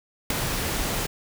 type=noise with ADSR envelope; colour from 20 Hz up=pink; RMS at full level=-19 dBFS; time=0.3-1.07 s; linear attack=5 ms; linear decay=4 ms; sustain=-8 dB; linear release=14 ms; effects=none